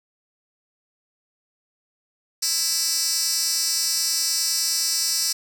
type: tone with high-pass filter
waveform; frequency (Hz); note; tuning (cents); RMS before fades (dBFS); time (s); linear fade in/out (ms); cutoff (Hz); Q
10% pulse; 329.6; E4; 0; -23; 2.42-5.33; 10; 5900; 3.1
effects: none